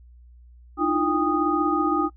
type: tone cluster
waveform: sine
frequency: 304.1 / 319.6 / 345.6 / 800 / 1240 Hz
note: D#4 / D#4 / F4 / G5 / D#6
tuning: -40 / +47 / -18 / +35 / -6 cents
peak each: -24 / -31 / -26 / -28 / -24 dBFS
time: 0.77-2.1 s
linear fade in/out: 50 ms
effects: noise-tail reverb RT60 0.1 s tail -22 dB re dry + added 60 Hz sine -46 dBFS peak until 2.16 s